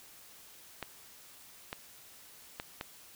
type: clicks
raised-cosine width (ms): 0.3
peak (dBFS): -21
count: 4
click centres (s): 0.827 / 1.729 / 2.599 / 2.811
effects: white hiss -55 dBFS RMS until 3.15 s